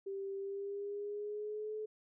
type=tone with pitch glide; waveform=sine; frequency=392 to 430 Hz; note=G4 to A4; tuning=0 to -40 cents; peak=-38 dBFS; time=0.06-1.86 s; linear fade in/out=10 ms; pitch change=+160 cents; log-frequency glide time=0.37-1.75 s; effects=none